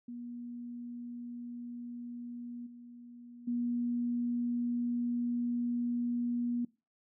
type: tone with level steps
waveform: sine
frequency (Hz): 240.4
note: B3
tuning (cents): -46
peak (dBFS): -40 / -48 / -30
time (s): 0.08-6.65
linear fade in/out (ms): 5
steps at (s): 2.66 / 3.47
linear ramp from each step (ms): 10
effects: noise-tail reverb RT60 0.3 s tail -22 dB re dry